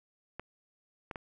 clicks, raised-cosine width 0.5 ms, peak -24 dBFS, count 3, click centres 0.396 / 1.112 / 1.158 s, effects none

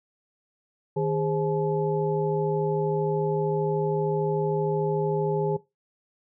sine tone cluster, 155.8 / 410.8 / 524 / 860 Hz, D#3 / G#4 / C5 / A5, +3 / -19 / +2 / -40 cents, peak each -27 / -26 / -33 / -33 dBFS, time 0.96-5.57 s, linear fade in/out 10 ms, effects noise-tail reverb RT60 0.2 s tail -18 dB re dry

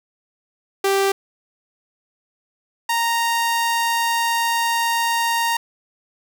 sawtooth tone pair in turn, 392 / 929.1 Hz, G4 / A#5, 0 / -6 cents, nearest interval octave + minor third, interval 1494 cents, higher second, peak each -12 / -14 dBFS, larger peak first, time 0.84-1.12 / 2.89-5.57 s, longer second, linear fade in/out 5 ms, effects 8-bit

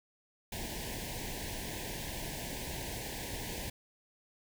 pink band-stop noise, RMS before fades -40 dBFS, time 0.52-3.7 s, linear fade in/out 5 ms, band 1000 to 1600 Hz, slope 96 dB/octave, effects none

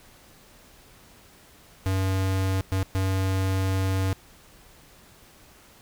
square tone bursts at uneven times, 95.2 Hz, F#2, 50 cents sharp, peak -23 dBFS, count 3, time 1.86-2.61 / 2.72-2.83 / 2.95-4.13 s, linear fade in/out 0 ms, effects pink hiss -53 dBFS RMS until 5.81 s

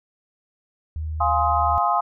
sine tone with pitch glide, 78.1 to 78.87 Hz, D#2 to D#2, +7 to +24 cents, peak -25 dBFS, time 0.96-1.78 s, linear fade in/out 0 ms, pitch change +17 cents, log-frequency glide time 1.29-1.35 s
sine chord, F minor seventh, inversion none, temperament equal with one note detuned, 698.5 / 830.6 / 1046.5 / 1257.5 Hz, F5 / Ab5 / C6 / Eb6, 0 / 0 / 0 / +18 cents, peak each -23 dBFS, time 1.2-2.01 s, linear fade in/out 10 ms
effects none

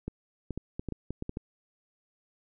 clicks, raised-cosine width 3 ms, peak -21 dBFS, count 10, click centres 0.08 / 0.507 / 0.576 / 0.795 / 0.887 / 0.923 / 1.106 / 1.224 / 1.294 / 1.371 s, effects none

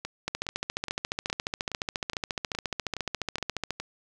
two click trains, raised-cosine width 0.2 ms, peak -17 / -12 dBFS, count 10 / 50, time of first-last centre 0.05-3.8 / 0.28-3.707 s, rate 2.4 / 14.3 Hz, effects none

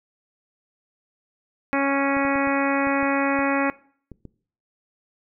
harmonic tone, 276.9 Hz, C#4, 2 cents flat, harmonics 1 / 2 / 3 / 4 / 5 / 6 / 7 / 8 / 9, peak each -23 / -26 / -28 / -29 / -30 / -31 / -31 / -32 / -33 dBFS, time 1.73-3.7 s, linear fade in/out 0 ms
clicks, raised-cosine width 3 ms, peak -26 dBFS, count 9, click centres 2.168 / 2.251 / 2.357 / 2.473 / 2.871 / 3.029 / 3.39 / 4.117 / 4.253 s
effects noise-tail reverb RT60 0.5 s tail -20 dB re dry

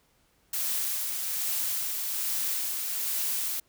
blue noise with tremolo, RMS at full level -29 dBFS, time 0.53-3.6 s, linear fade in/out 5 ms, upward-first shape sine, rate 1.2 Hz, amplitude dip 30%, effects pink hiss -67 dBFS RMS until 3.68 s

